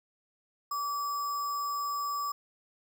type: tone with sample-and-hold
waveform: sine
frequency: 1154 Hz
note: D6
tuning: 31 cents flat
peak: -30 dBFS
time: 0.71-2.32 s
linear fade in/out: 5 ms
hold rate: 6300 Hz
effects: none